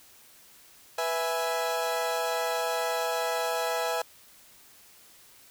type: chord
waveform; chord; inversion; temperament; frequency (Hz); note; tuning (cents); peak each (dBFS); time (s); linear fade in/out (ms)
30% pulse; E major; second; equal; 493.9 / 659.3 / 830.6; B4 / E5 / G#5; 0 / 0 / 0; -29 / -28 / -30; 0.98-4.02; 5
effects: white hiss -55 dBFS RMS until 5.5 s